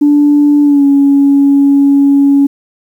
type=tone with pitch glide; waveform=sine; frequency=291.6 to 279.9 Hz; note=D4 to C#4; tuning=-12 to +17 cents; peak=-3 dBFS; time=0.01-2.47 s; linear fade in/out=10 ms; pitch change=-71 cents; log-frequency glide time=0.63-0.84 s; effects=tanh soft clip ceiling 0 dBFS + 7-bit